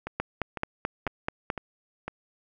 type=two click trains; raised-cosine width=0.5 ms; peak=-12 / -18 dBFS; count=7 / 5; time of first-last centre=0.2-1.502 / 0.07-2.08 s; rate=4.61 / 1.99 Hz; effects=none